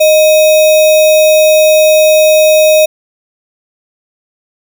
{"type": "tone with sample-and-hold", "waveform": "sine", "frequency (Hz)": 620, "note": "D#5", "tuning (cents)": -6, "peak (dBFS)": -3, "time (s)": [0, 2.86], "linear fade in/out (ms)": 10, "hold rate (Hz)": 3150, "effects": []}